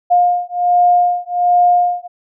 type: beating tone pair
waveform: sine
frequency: 709 / 710.3 Hz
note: F5 / F5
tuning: +26 / +29 cents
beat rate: 1.3 Hz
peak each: -13 dBFS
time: 0.1-2.08 s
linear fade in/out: 20 ms
effects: none